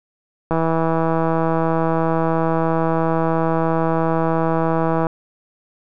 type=click train; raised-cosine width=1 ms; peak=-6 dBFS; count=744; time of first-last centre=0.51-5.068 s; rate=163 Hz; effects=none